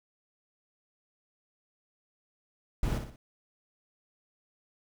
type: noise with echo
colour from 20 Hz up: brown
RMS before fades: -29 dBFS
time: 2.83-2.98 s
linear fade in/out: 2 ms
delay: 60 ms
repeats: 3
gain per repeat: -7 dB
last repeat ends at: 3.16 s
effects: none